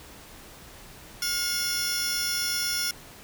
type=tone cluster; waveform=sawtooth; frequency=1422 / 2157 / 3412 / 5280 / 5640 Hz; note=F6 / C#7 / G#7 / E8 / F8; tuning=+31 / -48 / +46 / +2 / +16 cents; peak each=-29 / -32 / -32 / -27 / -30 dBFS; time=1.22-2.91 s; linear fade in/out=2 ms; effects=pink hiss -47 dBFS RMS until 3.23 s